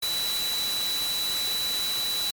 sine tone in noise, 3951 Hz, B7, in tune, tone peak -26 dBFS, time 0.02-2.31 s, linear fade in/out 10 ms, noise white, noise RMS -32 dBFS, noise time 0.02-2.31 s, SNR +3 dB, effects MP3 96 kbps

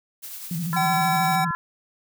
blue noise with tremolo, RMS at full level -35 dBFS, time 0.22-1.37 s, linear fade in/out 20 ms, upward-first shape triangle, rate 10 Hz, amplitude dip 40%
sine tone with vibrato, 167.4 Hz, E3, 27 cents sharp, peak -25 dBFS, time 0.51-1.51 s, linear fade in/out 2 ms, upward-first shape square, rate 13 Hz, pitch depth 92 cents each way
harmonic tone, 340 Hz, F4, 46 cents flat, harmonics 3 / 4 / 5, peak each -27 / -29 / -31 dBFS, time 0.73-1.55 s, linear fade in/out 0 ms
square tone, 764 Hz, G5, 45 cents flat, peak -22 dBFS, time 0.76-1.45 s, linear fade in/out 10 ms
effects none

